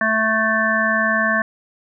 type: harmonic tone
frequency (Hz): 220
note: A3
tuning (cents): 0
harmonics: 1 / 3 / 5 / 7 / 8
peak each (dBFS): -24 / -23 / -23 / -22 / -19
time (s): 0.01-1.42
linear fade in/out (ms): 2
effects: none